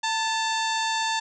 harmonic tone with a mistuned harmonic, 896 Hz, A5, 31 cents sharp, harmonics 1 / 2 / 3 / 4 / 5 / 6 / 7 / 8 / 9, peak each -26 / -30 / -35 / -32 / -34 / -43 / -39 / -38 / -46 dBFS, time 0.03-1.2 s, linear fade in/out 10 ms, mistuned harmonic 2, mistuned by -50 cents, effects none

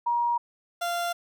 sine / 30% pulse tone pair in turn, 950 / 693 Hz, A#5 / F5, +33 / -14 cents, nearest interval perfect fourth, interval 547 cents, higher first, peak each -22 / -24 dBFS, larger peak first, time 0.06-0.38 / 0.81-1.13 s, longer neither, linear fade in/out 10 ms, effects none

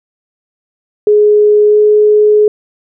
sine tone with pitch glide, 419.1 to 422 Hz, G#4 to G#4, +16 to +28 cents, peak -4 dBFS, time 1.07-2.48 s, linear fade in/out 2 ms, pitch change +12 cents, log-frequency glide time 1.68-1.78 s, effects none

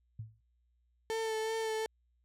sine tone with exponential decay, 110 Hz, A2, in tune, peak -36 dBFS, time 0.19-0.41 s, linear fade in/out 5 ms, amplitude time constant 47 ms
35% pulse tone with vibrato, 443.1 Hz, A4, 12 cents sharp, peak -31 dBFS, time 1.1-1.86 s, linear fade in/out 0 ms, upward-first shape sine, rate 2.7 Hz, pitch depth 21 cents each way
effects added 60 Hz sine -70 dBFS peak until 2.24 s + low-pass 11000 Hz 12 dB/octave

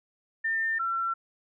sine tone pair in turn, 1802 / 1353.2 Hz, A6 / E6, +41 / +45 cents, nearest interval perfect fourth, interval 496 cents, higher first, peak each -25 / -26 dBFS, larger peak first, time 0.44-0.79 / 0.79-1.14 s, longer neither, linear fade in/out 10 ms, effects none

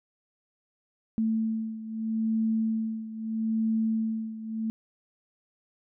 sine beating tone pair, 221.8 / 222.58 Hz, A3 / A3, +14 / +20 cents, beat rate 0.78 Hz, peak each -27 / -31 dBFS, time 1.18-4.7 s, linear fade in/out 0 ms, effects none

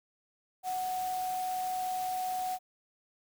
sine tone in noise, 740 Hz, F#5, in tune, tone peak -31 dBFS, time 0.63-2.59 s, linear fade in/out 50 ms, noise white, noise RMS -45 dBFS, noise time 0.63-2.59 s, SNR +11 dB, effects none

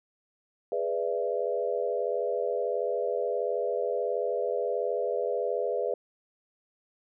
sine chord, E dominant seventh, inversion first, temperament equal with one note detuned, 415.3 / 493.9 / 587.3 / 668.8 Hz, G#4 / B4 / D5 / E5, 0 / 0 / 0 / +25 cents, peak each -32 / -30 / -33 / -34 dBFS, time 0.72-5.94 s, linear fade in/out 2 ms, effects none

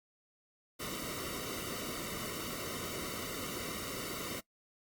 pink noise with comb filter, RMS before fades -40 dBFS, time 0.79-4.41 s, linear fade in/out 20 ms, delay 1.2 ms, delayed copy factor -0.85, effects noise-tail reverb RT60 0.1 s tail -20 dB re dry + Opus 48 kbps

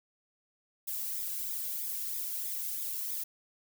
violet noise with flanger, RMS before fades -36 dBFS, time 0.87-3.24 s, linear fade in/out 10 ms, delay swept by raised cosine 0.68 to 1.68 ms, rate 3.1 Hz, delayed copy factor -0.85, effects none

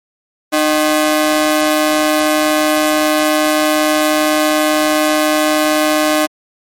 sawtooth ring-modulated tone, 459.4 Hz, A#4, 25 cents flat, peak -4 dBFS, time 0.52-6.27 s, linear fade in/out 20 ms, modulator 154 Hz, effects MP3 64 kbps

